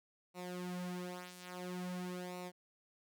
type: tone with flanger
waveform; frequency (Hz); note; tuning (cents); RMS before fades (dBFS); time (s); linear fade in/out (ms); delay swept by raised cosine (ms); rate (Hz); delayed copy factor
sawtooth; 180; F#3; -47; -44; 0.34-2.52; 50; 0.61 to 5.51; 0.49; -0.75
effects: none